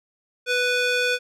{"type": "tone with band-pass filter", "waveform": "square", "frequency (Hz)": 494.6, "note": "B4", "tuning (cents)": 3, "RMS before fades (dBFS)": -22, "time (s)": [0.46, 1.19], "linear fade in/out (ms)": 50, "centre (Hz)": 2500, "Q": 0.9, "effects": []}